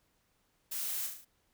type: noise with echo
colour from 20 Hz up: blue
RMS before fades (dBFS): -38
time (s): 0.71-1.07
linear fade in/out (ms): 10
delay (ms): 36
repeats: 5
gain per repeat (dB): -4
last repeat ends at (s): 1.25
effects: pink hiss -74 dBFS RMS until 1.53 s